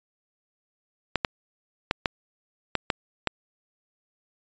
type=clicks; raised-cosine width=0.3 ms; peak=-6 dBFS; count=7; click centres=1.157 / 1.248 / 1.911 / 2.058 / 2.753 / 2.902 / 3.273 s; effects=resampled to 16000 Hz